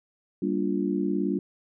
sine chord, G minor seventh, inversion none, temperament just, 196 / 235.2 / 294 / 352.8 Hz, G3 / Bb3 / D4 / F4, 0 / +16 / +2 / +18 cents, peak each -28 / -32 / -28 / -30 dBFS, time 0.42-1.39 s, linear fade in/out 5 ms, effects none

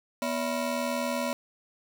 25% pulse ring-modulated tone, 408 Hz, G#4, 31 cents flat, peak -21 dBFS, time 0.22-1.33 s, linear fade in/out 0 ms, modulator 164 Hz, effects none

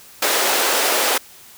pink high-pass noise, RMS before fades -18 dBFS, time 0.22-1.18 s, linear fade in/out 5 ms, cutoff 380 Hz, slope 24 dB/octave, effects white hiss -44 dBFS RMS until 1.57 s

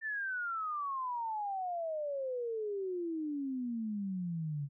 sine exponential sweep, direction down, 1798 to 138.59 Hz, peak -34 dBFS, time 0.01-4.69 s, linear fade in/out 50 ms, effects none

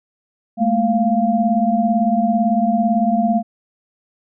sine tone cluster, 211.4 / 229.3 / 695 Hz, G#3 / A#3 / F5, +31 / -28 / -9 cents, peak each -18 dBFS, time 0.57-3.43 s, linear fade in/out 50 ms, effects none

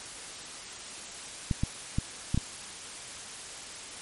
clicks, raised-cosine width 5 ms, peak -14 dBFS, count 5, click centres 1.512 / 1.635 / 1.985 / 2.345 / 2.376 s, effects white hiss -42 dBFS RMS until 4.01 s + MP3 48 kbps

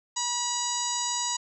harmonic tone, 967 Hz, B5, 37 cents flat, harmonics 1 / 2 / 3 / 4 / 5 / 6 / 7 / 8, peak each -32 / -42 / -39 / -36 / -36 / -39 / -31 / -36 dBFS, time 0.16-1.37 s, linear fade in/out 10 ms, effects none

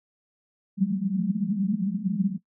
pink band-pass noise, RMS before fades -26 dBFS, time 0.77-2.38 s, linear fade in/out 20 ms, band 180 to 210 Hz, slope 96 dB/octave, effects noise-tail reverb RT60 0.1 s tail -19 dB re dry

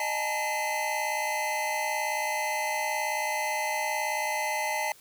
square tone cluster, 615 / 798 / 856 / 915 / 2038 Hz, D#5 / G5 / A5 / A#5 / C7, -20 / +31 / -48 / -32 / -46 cents, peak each -36 / -40 / -32 / -38 / -33 dBFS, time 0-4.92 s, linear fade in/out 2 ms, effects white hiss -55 dBFS RMS until 5 s

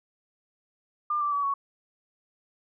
sine tone with pitch steps, 1199 / 1170.3 / 1142.2 / 1114.8 Hz, D6 / D6 / D6 / C#6, +36 / -6 / -49 / +9 cents, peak -24 dBFS, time 1.1-1.54 s, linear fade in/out 5 ms, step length 110 ms, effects none

